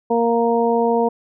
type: harmonic tone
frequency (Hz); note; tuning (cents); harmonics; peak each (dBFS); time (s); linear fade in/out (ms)
233.1; A#3; 0; 1 / 2 / 3 / 4; -21 / -17 / -22 / -22; 0.1-1.09; 10
effects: none